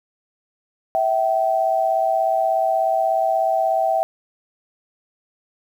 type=tone pair together; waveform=sine; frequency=653 / 769.6 Hz; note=E5 / G5; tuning=-17 / -32 cents; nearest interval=minor third; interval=285 cents; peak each=-19 dBFS; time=0.95-4.03 s; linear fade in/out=0 ms; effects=8-bit